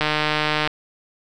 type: click train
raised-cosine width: 0.3 ms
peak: -4 dBFS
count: 102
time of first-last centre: 0.01-0.674 s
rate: 152 Hz
effects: none